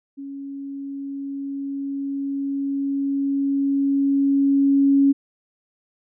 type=tone with level ramp; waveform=sine; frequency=277.2 Hz; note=C#4; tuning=in tune; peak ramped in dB=-31 to -12 dBFS; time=0.17-5.13 s; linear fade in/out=20 ms; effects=none